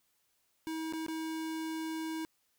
square tone with dropouts, 320 Hz, D#4, 49 cents sharp, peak -36 dBFS, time 0.67-2.25 s, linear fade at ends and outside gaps 0 ms, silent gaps 0.925-0.935 / 1.064-1.083 s, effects white hiss -75 dBFS RMS until 2.58 s

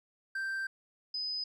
triangle / sine tone pair in turn, 1568 / 5016 Hz, G6 / D#8, 0 / +13 cents, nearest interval octave + minor sixth, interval 2013 cents, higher second, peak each -31 / -33 dBFS, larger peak first, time 0.35-0.67 / 1.14-1.44 s, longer first, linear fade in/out 5 ms, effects none

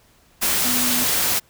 sine tone in noise, 246.8 Hz, B3, 1 cent flat, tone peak -26 dBFS, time 0.64-1.05 s, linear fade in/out 20 ms, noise white, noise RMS -20 dBFS, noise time 0.41-1.4 s, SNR -9 dB, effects pink hiss -56 dBFS RMS until 1.49 s

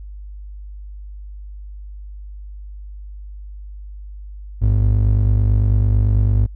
triangle ring-modulated tone, 79.1 Hz, D#2, 29 cents sharp, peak -7 dBFS, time 4.61-6.47 s, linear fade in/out 20 ms, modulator 24.5 Hz, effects added 50 Hz sine -31 dBFS peak until 6.55 s

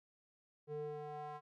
square tone with band-pass filter sweep, 149 Hz, D3, 25 cents sharp, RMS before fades -45 dBFS, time 0.67-1.41 s, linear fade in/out 50 ms, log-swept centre 380 to 950 Hz, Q 3.1, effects none

